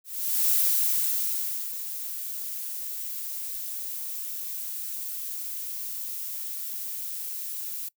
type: noise with ADSR envelope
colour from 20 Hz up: violet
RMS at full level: -22 dBFS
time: 0.04-7.89 s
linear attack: 460 ms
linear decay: 1200 ms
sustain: -12 dB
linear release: 10 ms
effects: noise-tail reverb RT60 0.1 s tail -23 dB re dry